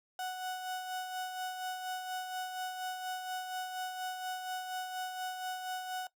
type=tone with tremolo; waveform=35% pulse; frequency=740 Hz; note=F#5; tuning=in tune; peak=-33 dBFS; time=0.19-6.07 s; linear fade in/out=2 ms; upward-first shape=sine; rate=4.2 Hz; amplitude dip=45%; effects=noise-tail reverb RT60 0.1 s tail -18 dB re dry